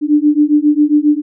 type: beating tone pair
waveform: sine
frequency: 293.7 / 301.1 Hz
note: D4 / D4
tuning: 0 / +43 cents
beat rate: 7.4 Hz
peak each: -11 dBFS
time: 0.01-1.22 s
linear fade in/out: 50 ms
effects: none